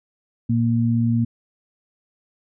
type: tone pair together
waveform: sine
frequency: 116.54 / 233.1 Hz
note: A#2 / A#3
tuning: 0 / 0 cents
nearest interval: octave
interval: 1200 cents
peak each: -19 dBFS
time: 0.49-1.25 s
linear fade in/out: 10 ms
effects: none